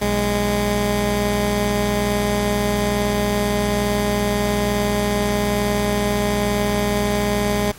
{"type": "tone pair together", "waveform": "15% pulse", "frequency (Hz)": [61.18, 205.8], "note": ["B1", "G#3"], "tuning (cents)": [-16, -16], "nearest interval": "octave + major sixth", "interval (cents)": 2100, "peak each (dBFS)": [-17, -12], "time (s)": [0.01, 7.72], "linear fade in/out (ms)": 10, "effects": ["pink hiss -41 dBFS RMS until 7.78 s", "MP3 64 kbps"]}